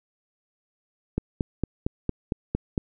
click train, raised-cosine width 3 ms, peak -11 dBFS, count 8, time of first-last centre 1.18-2.778 s, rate 4.38 Hz, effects none

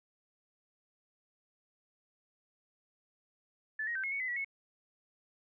sine tone with pitch steps, 1743 / 1881 / 1552 / 2168 / 2222 / 2024 / 1937 / 2194 Hz, A6 / A#6 / G6 / C#7 / C#7 / B6 / B6 / C#7, -17 / +15 / -18 / -39 / +4 / +42 / -34 / -18 cents, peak -33 dBFS, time 3.79-4.446 s, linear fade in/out 5 ms, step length 82 ms, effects none

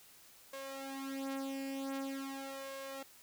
sawtooth tone with flanger, 271.3 Hz, C#4, 37 cents flat, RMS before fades -42 dBFS, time 0.53-3.03 s, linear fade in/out 5 ms, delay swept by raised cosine 1.9 to 4.1 ms, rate 0.45 Hz, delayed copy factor +0.85, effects white hiss -60 dBFS RMS until 3.22 s

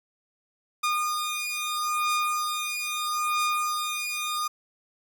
sawtooth beating tone pair, 1220 / 1220.77 Hz, D#6 / D#6, -34 / -33 cents, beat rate 0.77 Hz, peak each -25 dBFS, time 0.83-4.48 s, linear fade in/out 10 ms, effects none

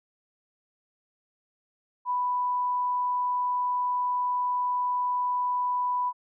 sine tone, 990 Hz, B5, 4 cents sharp, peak -24 dBFS, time 2.05-6.13 s, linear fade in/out 50 ms, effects none

